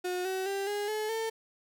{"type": "tone with pitch steps", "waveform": "35% pulse", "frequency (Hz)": [361.7, 377.5, 394, 411.2, 429.1, 447.9], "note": ["F#4", "F#4", "G4", "G#4", "A4", "A4"], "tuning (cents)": [-39, 35, 9, -17, -43, 31], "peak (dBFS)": -29, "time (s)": [0.04, 1.3], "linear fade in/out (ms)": 10, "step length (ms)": 210, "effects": []}